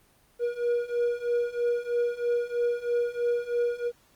triangle beating tone pair, 476.9 / 480 Hz, A#4 / B4, +39 / -49 cents, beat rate 3.1 Hz, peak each -27 / -25 dBFS, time 0.39-3.92 s, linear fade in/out 50 ms, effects pink hiss -62 dBFS RMS until 4.15 s + Opus 24 kbps

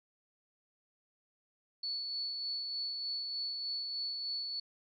sine tone with tremolo, 4435 Hz, C#8, in tune, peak -34 dBFS, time 1.83-4.6 s, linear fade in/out 5 ms, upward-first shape sine, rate 3.3 Hz, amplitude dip 30%, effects none

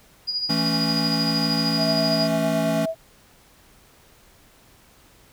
sine tone with tremolo, 4893 Hz, D#8, 30 cents flat, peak -21 dBFS, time 0.27-2.28 s, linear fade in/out 20 ms, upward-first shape sine, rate 13 Hz, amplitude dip 55%
square chord, A major, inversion second, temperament equal, 164.81 / 220 / 277.2 Hz, E3 / A3 / C#4, 0 / 0 / 0 cents, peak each -27 dBFS, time 0.49-2.86 s, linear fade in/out 10 ms
sine tone, 651 Hz, E5, 22 cents flat, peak -23 dBFS, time 1.77-2.95 s, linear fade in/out 50 ms
effects pink hiss -54 dBFS RMS until 5.32 s

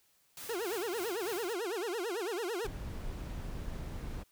white noise with tremolo, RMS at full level -44 dBFS, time 0.37-1.53 s, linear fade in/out 2 ms, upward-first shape triangle, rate 3.4 Hz, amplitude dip 60%
40% pulse tone with vibrato, 404.8 Hz, G#4, 44 cents flat, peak -33 dBFS, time 0.49-2.67 s, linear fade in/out 5 ms, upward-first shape sine, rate 9 Hz, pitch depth 290 cents each way
brown noise, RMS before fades -40 dBFS, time 2.64-4.24 s, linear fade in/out 20 ms
effects white hiss -70 dBFS RMS until 4.31 s

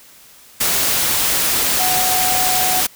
sine tone in noise, 740 Hz, F#5, in tune, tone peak -20 dBFS, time 1.79-2.81 s, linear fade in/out 10 ms, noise white, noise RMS -17 dBFS, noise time 0.6-2.87 s, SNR -6 dB, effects white hiss -45 dBFS RMS until 2.95 s

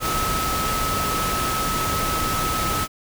sine tone in noise, 1292 Hz, E6, 35 cents flat, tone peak -24 dBFS, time 0-2.88 s, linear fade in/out 50 ms, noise pink, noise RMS -25 dBFS, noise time 0-2.88 s, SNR -2 dB, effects none

